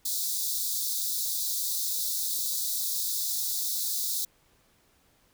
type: high-pass noise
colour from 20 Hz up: white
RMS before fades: -30 dBFS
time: 0.05-4.25 s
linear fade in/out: 5 ms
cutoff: 3600 Hz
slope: 96 dB/octave
effects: pink hiss -65 dBFS RMS until 5.33 s